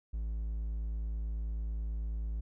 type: tone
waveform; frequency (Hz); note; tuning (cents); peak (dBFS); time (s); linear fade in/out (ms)
triangle; 54.6; A1; -13; -31; 0.13-2.41; 10
effects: none